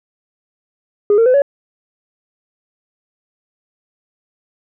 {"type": "tone with pitch steps", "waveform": "sine", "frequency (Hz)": [412.1, 457.3, 507.4, 562.9], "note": ["G#4", "A#4", "B4", "C#5"], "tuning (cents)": [-13, -33, 47, 26], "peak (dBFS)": -6, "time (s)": [1.1, 1.42], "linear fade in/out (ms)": 2, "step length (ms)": 80, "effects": ["tanh soft clip ceiling -6 dBFS"]}